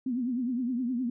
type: tone with vibrato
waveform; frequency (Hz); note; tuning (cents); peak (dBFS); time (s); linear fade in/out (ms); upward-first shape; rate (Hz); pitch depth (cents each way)
sine; 247.4; B3; +3; -27; 0.06-1.1; 5; triangle; 9.7; 140
effects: none